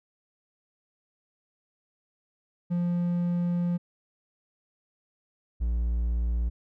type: tone pair in turn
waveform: triangle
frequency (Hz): 174.61 / 58.27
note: F3 / A#1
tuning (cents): 0 / 0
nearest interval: octave + perfect fifth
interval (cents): 1900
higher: first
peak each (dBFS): -22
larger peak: neither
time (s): 2.7-3.78 / 5.6-6.5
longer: first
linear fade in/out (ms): 20
effects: none